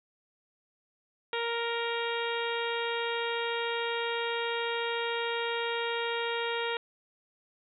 harmonic tone, 466.9 Hz, A#4, 3 cents sharp, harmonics 1 / 2 / 3 / 4 / 5 / 6 / 7 / 8, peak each -33 / -36 / -38 / -39 / -40 / -41 / -41 / -42 dBFS, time 1.33-6.77 s, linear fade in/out 2 ms, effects none

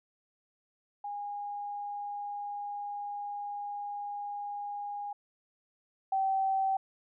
sine tone pair in turn, 818 / 772.1 Hz, G#5 / G5, -26 / -26 cents, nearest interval minor second, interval 100 cents, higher first, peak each -35 / -26 dBFS, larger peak second, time 1.04-5.13 / 6.12-6.77 s, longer first, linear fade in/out 5 ms, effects none

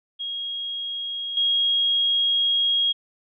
sine tone with level steps, 3278 Hz, G#7, 23 cents flat, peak -27 / -18 dBFS, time 0.19-2.93 s, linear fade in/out 20 ms, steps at 1.37 s, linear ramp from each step 2 ms, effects none

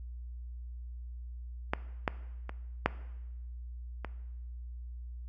clicks, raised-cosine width 0.5 ms, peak -13 / -12 / -24 / -9 / -22 dBFS, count 5, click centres 1.735 / 2.078 / 2.494 / 2.86 / 4.047 s, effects noise-tail reverb RT60 1.0 s tail -17 dB re dry + added 60 Hz sine -40 dBFS peak until 5.28 s

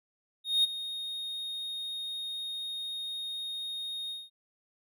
triangle tone with ADSR envelope, 3713 Hz, A#7, 8 cents flat, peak -19 dBFS, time 0.44-4.3 s, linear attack 200 ms, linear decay 16 ms, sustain -14 dB, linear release 200 ms, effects none

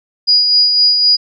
sine tone with tremolo, 4900 Hz, D#8, 27 cents flat, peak -6 dBFS, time 0.27-1.17 s, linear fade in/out 20 ms, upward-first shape sine, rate 3.9 Hz, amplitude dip 40%, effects none

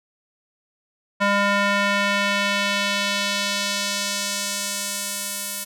square tone with band-pass filter sweep, 201.6 Hz, G3, 49 cents sharp, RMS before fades -23 dBFS, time 1.2-5.65 s, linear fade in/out 20 ms, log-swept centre 1400 to 12000 Hz, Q 0.98, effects none

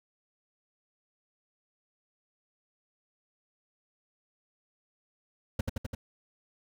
brown noise with echo, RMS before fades -27 dBFS, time 5.59-5.61 s, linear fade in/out 5 ms, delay 85 ms, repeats 4, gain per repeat -2 dB, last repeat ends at 5.95 s, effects none

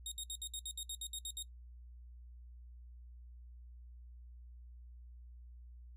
20% pulse tone bursts, 3729 Hz, A#7, in tune, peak -34 dBFS, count 12, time 0.06-1.426 s, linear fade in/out 2 ms, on 57 ms, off 62 ms, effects noise-tail reverb RT60 0.1 s tail -20 dB re dry + added 60 Hz sine -51 dBFS peak until 5.96 s

